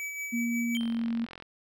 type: tone with tremolo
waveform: square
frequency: 2289 Hz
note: D7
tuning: 45 cents flat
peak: -33 dBFS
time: 0-0.77 s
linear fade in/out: 0 ms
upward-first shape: sine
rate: 5.6 Hz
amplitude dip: 40%
type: tone with pitch glide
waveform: sine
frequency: 235 to 231 Hz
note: A#3 to A#3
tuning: +14 to -16 cents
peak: -27 dBFS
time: 0.32-1.26 s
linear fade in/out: 20 ms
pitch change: -30 cents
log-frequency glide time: 0.74-0.84 s
type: tone with exponential decay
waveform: triangle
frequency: 3136 Hz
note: G7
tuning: in tune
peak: -32 dBFS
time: 0.75-1.15 s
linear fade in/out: 0 ms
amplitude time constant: 86 ms
type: click train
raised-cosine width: 0.3 ms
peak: -27 dBFS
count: 28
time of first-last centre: 0.81-1.424 s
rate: 44 Hz
effects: none